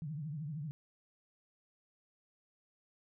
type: tone with vibrato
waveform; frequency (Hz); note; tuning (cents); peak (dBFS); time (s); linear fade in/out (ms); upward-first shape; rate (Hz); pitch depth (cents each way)
sine; 150.8; D3; +46; -38; 0.02-0.71; 0; triangle; 13; 190
effects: none